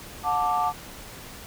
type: chord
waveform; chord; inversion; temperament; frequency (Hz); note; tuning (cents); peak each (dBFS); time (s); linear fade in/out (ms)
sine; D major; first; equal with one note detuned; 723.9 / 880 / 1174.7; F#5 / A5 / D6; -38 / 0 / 0; -25; 0.23-0.73; 50
effects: tanh soft clip ceiling -14 dBFS + pink hiss -42 dBFS RMS until 1.46 s